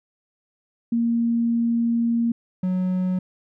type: tone pair in turn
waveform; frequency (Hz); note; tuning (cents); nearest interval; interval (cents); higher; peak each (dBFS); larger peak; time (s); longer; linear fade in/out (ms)
sine / triangle; 233.1 / 184.02; A#3 / F#3; 0 / -9; major third; 409; first; -18; neither; 0.92-2.32 / 2.63-3.19; first; 5
effects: none